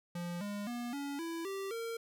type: tone with pitch steps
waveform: square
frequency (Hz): 173.9 / 204.4 / 240.3 / 282.5 / 332.1 / 390.4 / 458.9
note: F3 / G#3 / B3 / C#4 / E4 / G4 / A#4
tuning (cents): -7 / -27 / -47 / +33 / +13 / -7 / -27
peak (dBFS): -38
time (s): 0.15-1.97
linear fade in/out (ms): 5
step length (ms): 260
effects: none